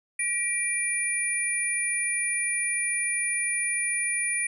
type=tone cluster; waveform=sine; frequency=1934 / 2357 / 9630 Hz; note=B6 / D7 / D9; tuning=-37 / +6 / +42 cents; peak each=-33 / -29 / -27 dBFS; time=0.19-4.47 s; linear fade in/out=5 ms; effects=none